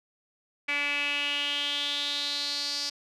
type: tone with band-pass filter sweep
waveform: sawtooth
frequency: 288 Hz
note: D4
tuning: 34 cents flat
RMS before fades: -30 dBFS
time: 0.68-2.9 s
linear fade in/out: 10 ms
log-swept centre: 2300 to 4900 Hz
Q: 6
effects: none